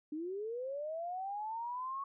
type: linear sweep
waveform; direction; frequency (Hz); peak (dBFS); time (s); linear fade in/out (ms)
sine; up; 293.7 to 1112; -37; 0.12-2.04; 5
effects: none